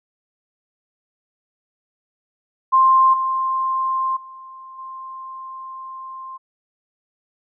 sine tone with level steps, 1052 Hz, C6, 9 cents sharp, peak -10 / -18 / -36 / -31 dBFS, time 2.72-6.38 s, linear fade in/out 20 ms, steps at 3.13 / 4.16 / 4.78 s, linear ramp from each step 10 ms, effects none

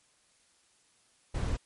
brown noise, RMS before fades -31 dBFS, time 1.34-1.57 s, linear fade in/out 10 ms, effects white hiss -67 dBFS RMS until 1.65 s + MP3 48 kbps

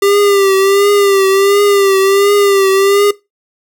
square tone with vibrato, 396.6 Hz, G4, 20 cents sharp, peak -8 dBFS, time 0.02-3.11 s, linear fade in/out 5 ms, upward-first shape triangle, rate 1.4 Hz, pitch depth 60 cents each way, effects noise-tail reverb RT60 0.2 s tail -19 dB re dry

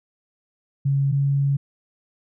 sine tone pair in turn, 138.59 / 139.63 Hz, C#3 / C#3, 0 / +13 cents, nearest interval unison, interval 13 cents, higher second, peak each -17 dBFS, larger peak neither, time 0.85-1.12 / 1.12-1.57 s, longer second, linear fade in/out 10 ms, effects none

